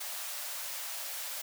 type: high-pass noise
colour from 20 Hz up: white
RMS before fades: -39 dBFS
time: 0-1.42 s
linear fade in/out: 10 ms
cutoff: 520 Hz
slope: 96 dB/octave
effects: none